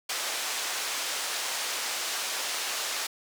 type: band-pass noise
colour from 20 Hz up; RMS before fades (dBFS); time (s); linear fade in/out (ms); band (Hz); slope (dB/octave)
white; -32; 0.09-3.07; 5; 530 to 6900; 12
effects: none